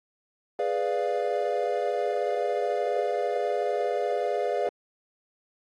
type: chord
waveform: triangle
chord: G# diminished seventh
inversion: none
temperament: equal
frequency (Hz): 415.3 / 493.9 / 587.3 / 698.5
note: G#4 / B4 / D5 / F5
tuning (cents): 0 / 0 / 0 / 0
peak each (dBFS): -28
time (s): 0.59-4.69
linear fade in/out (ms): 2
effects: AAC 32 kbps